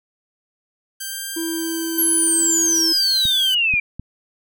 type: tone with vibrato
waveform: 5% pulse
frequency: 1568 Hz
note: G6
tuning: in tune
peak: -16 dBFS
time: 1-3.55 s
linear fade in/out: 10 ms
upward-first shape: sine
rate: 0.71 Hz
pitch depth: 21 cents each way
type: tone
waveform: triangle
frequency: 329.6 Hz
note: E4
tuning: in tune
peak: -21 dBFS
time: 1.36-2.93 s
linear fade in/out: 10 ms
type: exponential sweep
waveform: sine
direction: down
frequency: 11690 to 2349 Hz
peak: -15 dBFS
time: 1.98-3.8 s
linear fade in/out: 5 ms
type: clicks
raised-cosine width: 5 ms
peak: -18 dBFS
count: 3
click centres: 3.254 / 3.739 / 3.996 s
effects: none